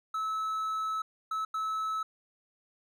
triangle tone bursts at uneven times, 1300 Hz, E6, 24 cents flat, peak -28 dBFS, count 3, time 0.14-1.02 / 1.31-1.45 / 1.54-2.03 s, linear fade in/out 5 ms, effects none

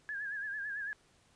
sine tone with vibrato, 1661.2 Hz, G#6, in tune, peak -36 dBFS, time 0.09-0.93 s, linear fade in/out 0 ms, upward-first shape sine, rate 9 Hz, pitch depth 76 cents each way, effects pink hiss -67 dBFS RMS until 1.35 s + resampled to 22050 Hz

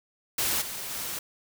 white noise with level steps, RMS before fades -27 / -36 / -34 dBFS, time 0.38-1.19 s, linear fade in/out 5 ms, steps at 0.61 / 0.9 s, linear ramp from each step 10 ms, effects none

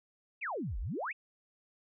sine exponential two-way sweep, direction down then up, 2794 to 38.89 to 2794 Hz, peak -34 dBFS, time 0.41-1.13 s, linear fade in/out 20 ms, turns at 0.79 s, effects none

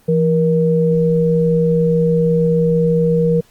sine tone pair together, 167.4 / 473.5 Hz, E3 / A#4, +27 / +27 cents, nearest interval octave + tritone, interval 1800 cents, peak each -14 dBFS, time 0.08-3.41 s, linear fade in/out 10 ms, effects pink hiss -52 dBFS RMS until 3.5 s + Opus 24 kbps

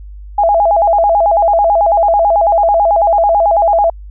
sine tone with vibrato, 740 Hz, F#5, in tune, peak -7 dBFS, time 0.38-3.9 s, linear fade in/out 5 ms, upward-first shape square, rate 9.1 Hz, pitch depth 180 cents each way, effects added 50 Hz sine -28 dBFS peak until 4.1 s

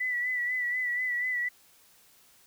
sine tone with vibrato, 1975.5 Hz, B6, in tune, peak -27 dBFS, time 0-1.49 s, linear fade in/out 10 ms, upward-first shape sine, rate 4.1 Hz, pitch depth 40 cents each way, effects white hiss -60 dBFS RMS until 2.46 s

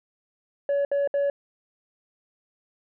sine tone bursts, 565 Hz, C#5, 33 cents sharp, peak -18 dBFS, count 3, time 0.69-1.3 s, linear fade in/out 2 ms, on 160 ms, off 65 ms, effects tanh soft clip ceiling -20 dBFS

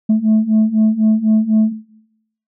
sine beating tone pair, 215.4 / 219.4 Hz, A3 / A3, -37 / -5 cents, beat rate 4 Hz, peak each -12 dBFS, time 0.09-1.73 s, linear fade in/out 10 ms, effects noise-tail reverb RT60 0.8 s tail -19 dB re dry + tanh soft clip ceiling -7 dBFS

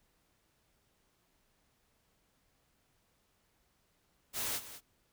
white noise with echo, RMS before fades -36 dBFS, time 4.33-4.61 s, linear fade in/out 50 ms, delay 200 ms, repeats 1, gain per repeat -13 dB, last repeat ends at 4.81 s, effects pink hiss -74 dBFS RMS until 5.12 s

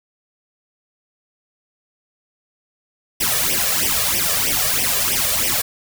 white noise with flanger, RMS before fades -19 dBFS, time 3.2-5.62 s, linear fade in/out 10 ms, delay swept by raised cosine 0.35 to 1.75 ms, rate 3.1 Hz, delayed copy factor +0.9, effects none

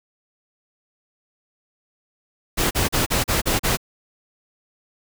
pink noise bursts, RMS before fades -20 dBFS, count 7, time 2.57-3.772 s, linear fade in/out 20 ms, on 140 ms, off 37 ms, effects none

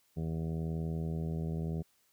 harmonic tone, 80.8 Hz, E2, 34 cents flat, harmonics 1 / 2 / 3 / 4 / 5 / 6 / 7 / 8 / 9, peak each -39 / -34 / -45 / -49 / -45 / -52 / -54 / -55 / -56 dBFS, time 0.16-1.83 s, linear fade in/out 20 ms, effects white hiss -71 dBFS RMS until 2.12 s

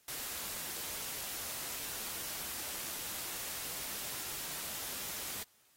white noise, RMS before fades -41 dBFS, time 0.08-5.43 s, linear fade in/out 2 ms, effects white hiss -68 dBFS RMS until 5.76 s + AAC 48 kbps

